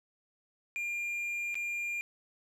triangle tone with dropouts, 2400 Hz, D7, 37 cents sharp, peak -31 dBFS, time 0.76-2.01 s, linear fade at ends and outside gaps 0 ms, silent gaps 1.544-1.554 s, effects 12-bit

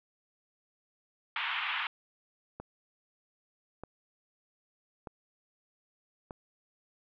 white band-pass noise, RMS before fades -34 dBFS, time 1.36-1.87 s, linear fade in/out 2 ms, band 870 to 3200 Hz, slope 48 dB/octave
click train, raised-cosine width 1 ms, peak -27 dBFS, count 4, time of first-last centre 2.6-6.308 s, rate 0.809 Hz
effects none

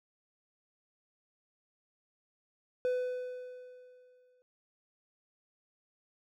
triangle tone with exponential decay, 501 Hz, B4, 25 cents sharp, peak -25 dBFS, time 2.85-4.42 s, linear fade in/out 0 ms, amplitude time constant 340 ms, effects none

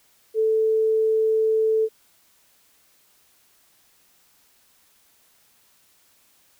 sine tone, 440 Hz, A4, in tune, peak -17 dBFS, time 0.34-1.89 s, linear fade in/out 50 ms, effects white hiss -60 dBFS RMS until 6.59 s

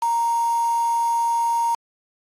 sine tone with quantisation, 932 Hz, A#5, 1 cent flat, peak -18 dBFS, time 0.02-1.75 s, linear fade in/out 5 ms, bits 5, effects low-pass 9000 Hz 12 dB/octave + AAC 64 kbps

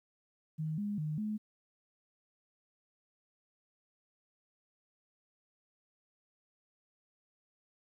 sine tone with pitch steps, 156.4 / 205.7 / 153 / 213.2 Hz, D#3 / G#3 / D#3 / G#3, +9 / -16 / -29 / +46 cents, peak -33 dBFS, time 0.58-1.38 s, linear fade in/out 20 ms, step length 200 ms, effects 12-bit

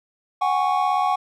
triangle chord, F# suspended second, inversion none, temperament equal with one note detuned, 740 / 816.8 / 1108.7 Hz, F#5 / G#5 / C#6, 0 / -29 / 0 cents, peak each -20 / -21 / -21 dBFS, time 0.41-1.16 s, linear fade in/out 10 ms, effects none

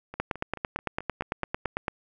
two click trains, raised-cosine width 0.5 ms, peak -24 / -12 dBFS, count 8 / 16, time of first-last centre 0.14-1.655 / 0.2-1.882 s, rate 4.62 / 8.92 Hz, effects none

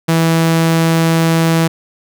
sawtooth tone, 164 Hz, E3, 9 cents flat, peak -6 dBFS, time 0.08-1.68 s, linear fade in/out 10 ms, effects none

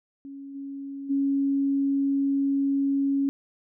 sine tone with level steps, 276.7 Hz, C#4, 3 cents flat, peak -37 / -33 / -21 dBFS, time 0.25-3.29 s, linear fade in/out 0 ms, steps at 0.54 / 1.09 s, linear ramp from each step 20 ms, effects none

